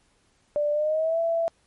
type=tone with pitch glide; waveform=sine; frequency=590 to 666.1 Hz; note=D5 to E5; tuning=+8 to +18 cents; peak=-21 dBFS; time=0.56-1.48 s; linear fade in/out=0 ms; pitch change=+210 cents; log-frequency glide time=0.72-1.19 s; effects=pink hiss -65 dBFS RMS until 1.66 s + MP3 48 kbps